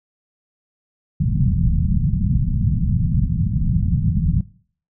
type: low-pass noise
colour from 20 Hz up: white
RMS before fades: -18 dBFS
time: 1.2-4.41 s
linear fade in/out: 5 ms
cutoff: 190 Hz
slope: 48 dB/octave
effects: noise-tail reverb RT60 0.5 s tail -20 dB re dry